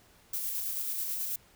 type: noise with tremolo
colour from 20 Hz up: violet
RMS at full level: -33 dBFS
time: 0.33-1.36 s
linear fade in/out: 5 ms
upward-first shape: square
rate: 9.2 Hz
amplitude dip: 25%
effects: pink hiss -61 dBFS RMS until 1.55 s